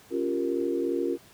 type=chord; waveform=sine; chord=G half-diminished seventh; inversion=second; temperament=equal; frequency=277.2 / 349.2 / 392 / 466.2 Hz; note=Db4 / F4 / G4 / Bb4; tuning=0 / 0 / 0 / 0 cents; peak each=-31 / -28 / -34 / -31 dBFS; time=0.1-1.18 s; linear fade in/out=50 ms; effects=pink hiss -54 dBFS RMS until 1.33 s + high-pass 80 Hz 12 dB/octave